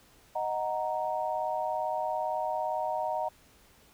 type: chord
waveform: sine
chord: D# minor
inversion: none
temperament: equal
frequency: 622.3 / 740 / 932.3 Hz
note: D#5 / F#5 / A#5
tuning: 0 / 0 / 0 cents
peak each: -33 dBFS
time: 0.35-3.29 s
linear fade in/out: 10 ms
effects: pink hiss -60 dBFS RMS until 3.93 s